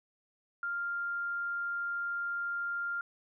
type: tone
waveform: sine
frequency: 1396.9 Hz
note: F6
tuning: in tune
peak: -32 dBFS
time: 0.63-3.01 s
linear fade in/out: 2 ms
effects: none